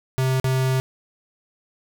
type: tone with dropouts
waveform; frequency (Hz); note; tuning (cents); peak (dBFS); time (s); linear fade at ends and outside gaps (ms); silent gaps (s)
square; 130.81; C3; 0; -19; 0.18-0.8; 0; 0.399-0.443
effects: none